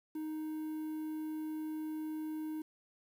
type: tone with quantisation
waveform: triangle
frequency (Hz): 311.1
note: D#4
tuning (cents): 0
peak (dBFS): -35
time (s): 0.15-2.62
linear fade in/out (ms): 5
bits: 10
effects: none